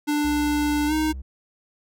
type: tone with pitch glide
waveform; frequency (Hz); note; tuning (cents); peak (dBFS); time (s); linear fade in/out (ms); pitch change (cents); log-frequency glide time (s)
square; 295.5 to 310.4; D4 to D#4; +11 to -4; -21; 0.07-1.13; 20; +85; 0.87-0.93
type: tone with vibrato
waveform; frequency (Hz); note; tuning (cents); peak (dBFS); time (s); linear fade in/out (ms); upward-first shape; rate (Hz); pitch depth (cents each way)
triangle; 65.41; C2; 0; -29; 0.24-1.22; 10; square; 7.9; 11
effects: none